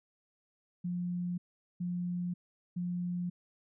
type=tone bursts; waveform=sine; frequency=176.9 Hz; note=F3; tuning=23 cents sharp; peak=-32 dBFS; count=3; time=0.84-3.3 s; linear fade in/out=10 ms; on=540 ms; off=420 ms; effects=none